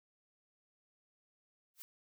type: noise with exponential growth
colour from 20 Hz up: blue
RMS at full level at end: -44 dBFS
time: 1.74-1.82 s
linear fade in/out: 0 ms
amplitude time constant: 16 ms
effects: none